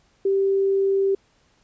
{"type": "tone", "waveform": "sine", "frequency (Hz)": 390.7, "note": "G4", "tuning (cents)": -6, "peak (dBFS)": -17, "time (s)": [0.25, 1.15], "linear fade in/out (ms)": 5, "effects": ["pink hiss -62 dBFS RMS until 1.63 s", "resampled to 16000 Hz"]}